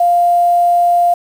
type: tone with quantisation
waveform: sine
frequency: 698.5 Hz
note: F5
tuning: in tune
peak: -8 dBFS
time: 0-1.14 s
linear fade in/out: 5 ms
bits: 6
effects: none